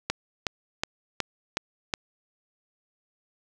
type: click train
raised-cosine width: 0.2 ms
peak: -8 dBFS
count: 6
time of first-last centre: 0.1-1.938 s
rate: 2.72 Hz
effects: none